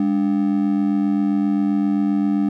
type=ring-modulated tone; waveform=triangle; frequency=247.8 Hz; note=B3; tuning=6 cents sharp; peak=-11 dBFS; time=0-2.49 s; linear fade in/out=2 ms; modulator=43.8 Hz; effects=none